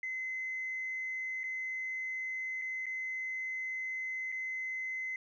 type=tone with dropouts; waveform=sine; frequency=2049 Hz; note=C7; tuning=37 cents flat; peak=-34 dBFS; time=0.03-5.16 s; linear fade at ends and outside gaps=2 ms; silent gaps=1.434-1.439 / 2.616-2.619 / 2.858-2.865 / 4.319-4.323 s; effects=tanh soft clip ceiling -30 dBFS